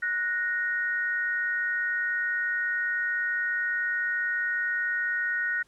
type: tone pair together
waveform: sine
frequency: 1470.5 / 1864.7 Hz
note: F#6 / A#6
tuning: -11 / 0 cents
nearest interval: major third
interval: 411 cents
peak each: -28 dBFS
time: 0.02-5.63 s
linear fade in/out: 10 ms
effects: pink hiss -64 dBFS RMS until 5.67 s + low-pass 10000 Hz 12 dB/octave